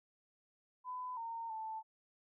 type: tone with pitch steps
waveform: sine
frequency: 1004 / 917 / 881 Hz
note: B5 / A#5 / A5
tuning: +28 / -29 / +2 cents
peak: -40 dBFS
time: 0.84-1.83 s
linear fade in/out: 50 ms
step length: 330 ms
effects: none